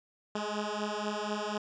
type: beating tone pair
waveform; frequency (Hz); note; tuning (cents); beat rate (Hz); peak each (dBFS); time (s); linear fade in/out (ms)
10% pulse; 207.7 / 211.8; G#3 / G#3; 0 / +34; 4.1; -27; 0.35-1.58; 5
effects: resampled to 16000 Hz